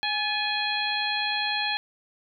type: harmonic tone with a mistuned harmonic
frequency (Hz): 830.6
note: G#5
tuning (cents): 0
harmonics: 1 / 2 / 3 / 4 / 5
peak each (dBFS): -31 / -31 / -31 / -31 / -31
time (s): 0.03-1.77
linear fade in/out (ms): 0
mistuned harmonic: 2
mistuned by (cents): +64
effects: none